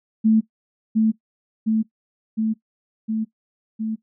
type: tone with echo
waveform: sine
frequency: 220 Hz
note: A3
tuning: in tune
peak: -12 dBFS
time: 0.24-0.41 s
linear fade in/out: 20 ms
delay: 710 ms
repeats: 5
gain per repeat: -2 dB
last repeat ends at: 3.96 s
effects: noise-tail reverb RT60 0.1 s tail -18 dB re dry